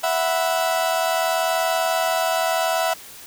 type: chord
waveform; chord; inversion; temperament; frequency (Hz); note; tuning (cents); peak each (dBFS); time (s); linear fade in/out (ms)
35% pulse; E suspended second; none; equal; 659.3 / 740 / 987.8; E5 / F#5 / B5; 0 / 0 / 0; -20 / -22 / -26; 0.03-2.94; 10
effects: white hiss -41 dBFS RMS until 3.26 s